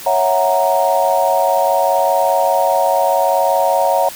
sine chord, F# dominant seventh, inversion second, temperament equal, 554.4 / 659.3 / 740 / 932.3 Hz, C#5 / E5 / F#5 / A#5, 0 / 0 / 0 / 0 cents, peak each -17 dBFS, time 0.06-4.09 s, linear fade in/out 5 ms, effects white hiss -32 dBFS RMS until 4.15 s

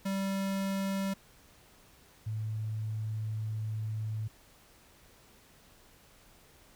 square / sine tone pair in turn, 194.6 / 108.9 Hz, G3 / A2, -12 / -17 cents, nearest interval minor seventh, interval 1005 cents, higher first, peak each -31 / -32 dBFS, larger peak first, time 0.05-1.14 / 2.26-4.28 s, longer second, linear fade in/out 10 ms, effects pink hiss -60 dBFS RMS until 6.75 s

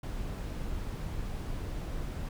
brown noise, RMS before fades -36 dBFS, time 0.03-2.29 s, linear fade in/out 5 ms, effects none

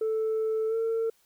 sine tone with pitch glide, 440 to 452.6 Hz, A4 to A4, 0 to +49 cents, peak -23 dBFS, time 0.01-1.1 s, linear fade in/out 5 ms, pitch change +49 cents, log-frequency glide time 0.68-0.75 s, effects tanh soft clip ceiling -23 dBFS + white hiss -66 dBFS RMS until 1.25 s

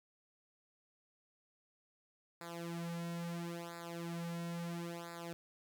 sawtooth tone with flanger, 170 Hz, F3, 46 cents flat, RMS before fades -43 dBFS, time 2.41-5.33 s, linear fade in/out 0 ms, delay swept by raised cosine 0.33 to 3.43 ms, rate 0.74 Hz, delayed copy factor -0.95, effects none

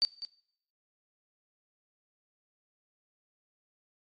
sine tone with echo, 4600 Hz, D8, 37 cents flat, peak -22 dBFS, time 0.02-0.05 s, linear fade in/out 0 ms, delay 200 ms, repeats 1, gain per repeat -13 dB, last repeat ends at 0.25 s, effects noise-tail reverb RT60 0.7 s tail -20 dB re dry + MP3 48 kbps

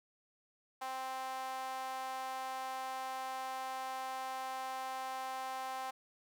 sawtooth tone with high-pass filter, 261.6 Hz, C4, in tune, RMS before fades -41 dBFS, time 0.81-5.91 s, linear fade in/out 10 ms, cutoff 850 Hz, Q 4.3, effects none

